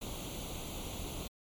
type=noise with comb filter; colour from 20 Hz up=pink; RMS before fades=-41 dBFS; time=0.01-1.28 s; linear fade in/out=10 ms; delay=0.29 ms; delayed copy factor=+0.8; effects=MP3 96 kbps